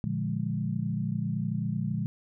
sine chord, Bb dominant seventh, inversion none, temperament equal, 116.54 / 146.83 / 174.61 / 207.7 Hz, Bb2 / D3 / F3 / Ab3, 0 / 0 / 0 / 0 cents, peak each -33 dBFS, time 0.04-2.06 s, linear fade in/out 0 ms, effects none

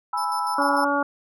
sine chord, E major, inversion first, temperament equal, 830.6 / 987.8 / 1318.5 Hz, G#5 / B5 / E6, 0 / 0 / 0 cents, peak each -28 / -26 / -27 dBFS, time 0.13-0.85 s, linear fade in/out 5 ms
sawtooth tone with tremolo, 5274 Hz, E8, in tune, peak -31 dBFS, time 0.17-0.85 s, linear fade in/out 10 ms, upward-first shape square, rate 6.7 Hz, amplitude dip 70%
harmonic tone, 284.4 Hz, C#4, 45 cents sharp, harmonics 1 / 2 / 3 / 4 / 5, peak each -26 / -26 / -26 / -26 / -26 dBFS, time 0.58-1.03 s, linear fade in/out 5 ms
effects none

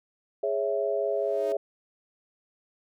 sine chord, C# minor, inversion second, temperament equal, 415.3 / 554.4 / 659.3 Hz, G#4 / C#5 / E5, 0 / 0 / 0 cents, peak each -29 dBFS, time 0.43-1.57 s, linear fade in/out 5 ms
sawtooth tone with exponential growth, 311.1 Hz, D#4, in tune, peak -35 dBFS, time 0.92-1.52 s, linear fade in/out 0 ms, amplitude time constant 130 ms
effects none

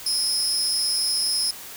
30% pulse tone with amplitude modulation, 5160 Hz, E8, 38 cents flat, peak -13 dBFS, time 0.06-1.51 s, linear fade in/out 5 ms, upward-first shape sine, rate 256 Hz, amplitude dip 95%, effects white hiss -39 dBFS RMS until 1.76 s

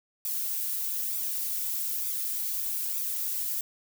violet noise with flanger, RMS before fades -31 dBFS, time 0.25-3.61 s, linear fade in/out 2 ms, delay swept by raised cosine 0.83 to 4.13 ms, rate 1.1 Hz, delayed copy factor +0.7, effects none

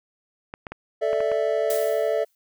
clicks, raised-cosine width 0.5 ms, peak -19 dBFS, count 6, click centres 0.539 / 0.668 / 0.72 / 1.131 / 1.205 / 1.317 s
triangle chord, A suspended fourth, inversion none, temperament equal, 440 / 587.3 / 659.3 Hz, A4 / D5 / E5, 0 / 0 / 0 cents, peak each -23 dBFS, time 1.01-2.25 s, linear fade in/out 20 ms
blue noise with exponential decay, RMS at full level -30 dBFS, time 1.7-2.35 s, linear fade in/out 2 ms, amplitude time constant 140 ms
effects none

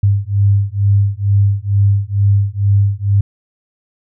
sine beating tone pair, 99.3 / 101.5 Hz, G2 / G#2, +23 / -39 cents, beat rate 2.2 Hz, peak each -13 dBFS, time 0.03-3.21 s, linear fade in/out 5 ms, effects none

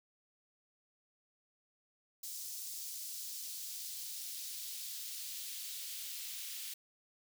white noise with high-pass filter sweep, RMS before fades -44 dBFS, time 2.23-6.74 s, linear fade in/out 5 ms, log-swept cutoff 5500 to 2900 Hz, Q 1.2, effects none

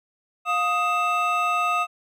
triangle tone cluster, 707 / 1249 / 2653 Hz, F5 / D#6 / E7, +21 / +6 / +10 cents, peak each -25 / -20 / -26 dBFS, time 0.45-1.87 s, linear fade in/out 50 ms, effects none

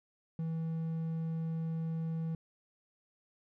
triangle tone, 162.6 Hz, E3, 23 cents flat, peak -31 dBFS, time 0.39-2.35 s, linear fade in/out 2 ms, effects none

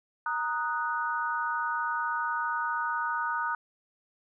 sine chord, D# minor, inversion second, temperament equal, 932.3 / 1244.5 / 1480 Hz, A#5 / D#6 / F#6, 0 / 0 / 0 cents, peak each -32 dBFS, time 0.26-3.55 s, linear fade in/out 2 ms, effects none

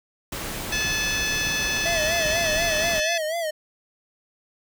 pink noise, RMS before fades -31 dBFS, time 0.32-3 s, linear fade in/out 5 ms
harmonic tone, 865 Hz, A5, 30 cents flat, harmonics 2 / 3 / 4 / 5 / 6 / 7, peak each -28 / -28 / -31 / -35 / -35 / -31 dBFS, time 0.72-3.18 s, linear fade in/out 5 ms
square tone with vibrato, 647 Hz, E5, 32 cents flat, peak -25 dBFS, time 1.85-3.51 s, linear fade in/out 10 ms, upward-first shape sine, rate 4.1 Hz, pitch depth 100 cents each way
effects none

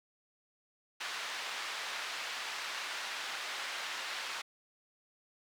pink band-pass noise, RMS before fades -40 dBFS, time 1-4.42 s, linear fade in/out 10 ms, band 1200 to 4500 Hz, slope 12 dB/octave, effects none

